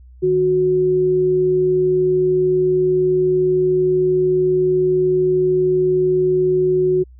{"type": "tone pair together", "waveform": "sine", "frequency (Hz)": [154.8, 368.2], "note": ["D#3", "F#4"], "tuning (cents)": [-9, -8], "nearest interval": "octave + minor third", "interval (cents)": 1501, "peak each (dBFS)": [-25, -13], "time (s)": [0.22, 7.04], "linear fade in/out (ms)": 20, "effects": ["added 62 Hz sine -40 dBFS peak until 7.19 s"]}